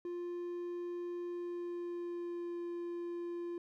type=tone with pitch glide; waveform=triangle; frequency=350 to 345.8 Hz; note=F4 to F4; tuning=+4 to -17 cents; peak=-36 dBFS; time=0.05-3.58 s; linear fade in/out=2 ms; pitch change=-21 cents; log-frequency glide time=1.31-2.61 s; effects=none